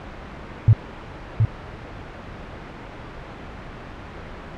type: tone with echo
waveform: sine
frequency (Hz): 110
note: A2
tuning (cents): 0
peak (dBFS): -8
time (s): 0.68-0.73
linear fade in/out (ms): 0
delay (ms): 720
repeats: 1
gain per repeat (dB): -5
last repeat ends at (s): 1.45
effects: pink hiss -36 dBFS RMS until 4.57 s + low-pass 2000 Hz 12 dB/octave